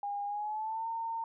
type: tone with pitch glide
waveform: sine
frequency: 812 to 911.4 Hz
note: G#5 to A#5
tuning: -39 to -39 cents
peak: -33 dBFS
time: 0.03-1.24 s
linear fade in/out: 2 ms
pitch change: +200 cents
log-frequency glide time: 0.26-0.87 s
effects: none